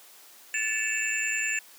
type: tone cluster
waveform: sine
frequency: 1747 / 2255 / 2620 / 2730 / 7210 Hz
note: A6 / C#7 / E7 / F7 / A8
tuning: -13 / +29 / -11 / -40 / +41 cents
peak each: -30 / -37 / -32 / -33 / -32 dBFS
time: 0.54-1.59 s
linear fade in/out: 2 ms
effects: white hiss -52 dBFS RMS until 1.78 s + high-pass 300 Hz 12 dB/octave